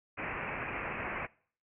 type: low-pass noise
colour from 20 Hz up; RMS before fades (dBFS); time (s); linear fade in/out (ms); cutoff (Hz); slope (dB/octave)
white; -38; 0.17-1.27; 20; 2600; 96
effects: noise-tail reverb RT60 0.5 s tail -23 dB re dry